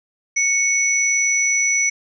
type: tone pair together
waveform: sine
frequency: 2218 / 5921 Hz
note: C#7 / F#8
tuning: 0 / 0 cents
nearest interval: octave + perfect fourth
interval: 1700 cents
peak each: -18 dBFS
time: 0.36-1.9 s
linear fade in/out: 10 ms
effects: none